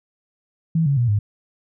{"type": "tone with pitch steps", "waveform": "sine", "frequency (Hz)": [162.8, 140.1, 120.56, 103.75], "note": ["E3", "C#3", "B2", "G#2"], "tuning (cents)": [-21, 19, -41, -1], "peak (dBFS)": -15, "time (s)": [0.75, 1.19], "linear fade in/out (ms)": 5, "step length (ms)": 110, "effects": []}